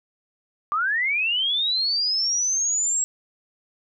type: linear sweep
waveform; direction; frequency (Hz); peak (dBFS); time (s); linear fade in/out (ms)
sine; up; 1151 to 7670; -20; 0.72-3.04; 0
effects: none